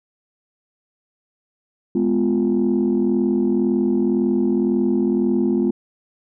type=chord; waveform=sine; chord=F diminished; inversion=first; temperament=just; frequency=209.5 / 251.4 / 349.2 Hz; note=Ab3 / Cb4 / F4; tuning=+15 / +31 / 0 cents; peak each=-19 dBFS; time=1.95-5.71 s; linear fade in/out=5 ms; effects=tanh soft clip ceiling -10 dBFS